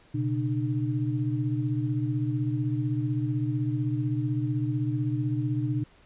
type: tone cluster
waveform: sine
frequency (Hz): 122.5 / 138.3 / 301.8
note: B2 / C#3 / D4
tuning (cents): -14 / -4 / +47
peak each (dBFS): -27 / -32 / -30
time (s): 0.14-5.84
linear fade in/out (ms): 10
effects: pink hiss -58 dBFS RMS until 6.05 s + resampled to 8000 Hz